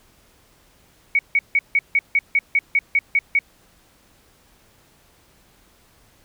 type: tone bursts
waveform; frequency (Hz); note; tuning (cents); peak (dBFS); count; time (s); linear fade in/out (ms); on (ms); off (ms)
sine; 2238; C#7; +16; -13; 12; 1.15-3.39; 2; 40; 160
effects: pink hiss -56 dBFS RMS until 6.24 s